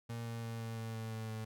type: tone with pitch steps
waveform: 35% pulse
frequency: 116.54 / 115.6 / 114.67 / 113.75 / 112.83 / 111.92 / 111.02 / 110.13 Hz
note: A#2 / A#2 / A#2 / A#2 / A2 / A2 / A2 / A2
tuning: 0 / -14 / -28 / -42 / +44 / +30 / +16 / +2 cents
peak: -38 dBFS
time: 0.09-1.45 s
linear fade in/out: 10 ms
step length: 170 ms
effects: none